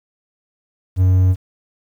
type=tone; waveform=triangle; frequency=92.5 Hz; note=F#2; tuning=in tune; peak=-8 dBFS; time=0.96-1.36 s; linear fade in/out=50 ms; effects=8-bit